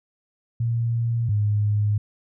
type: tone pair in turn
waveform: sine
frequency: 116.6 / 104.39 Hz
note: A#2 / G#2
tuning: +1 / +9 cents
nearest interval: major second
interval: 192 cents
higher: first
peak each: -20 / -18 dBFS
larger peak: second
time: 0.6-1.29 / 1.29-1.98 s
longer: neither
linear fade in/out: 5 ms
effects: none